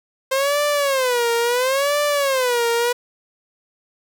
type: tone with vibrato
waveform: sawtooth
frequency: 523.3 Hz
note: C5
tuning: in tune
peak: -13 dBFS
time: 0.31-2.93 s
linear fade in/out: 10 ms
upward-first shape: sine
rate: 0.73 Hz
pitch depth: 200 cents each way
effects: none